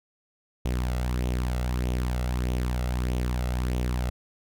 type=tone with flanger; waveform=sawtooth; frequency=61.8 Hz; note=B1; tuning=2 cents sharp; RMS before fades=-27 dBFS; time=0.65-4.1 s; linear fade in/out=5 ms; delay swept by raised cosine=0.31 to 1.51 ms; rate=1.6 Hz; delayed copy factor=+0.5; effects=none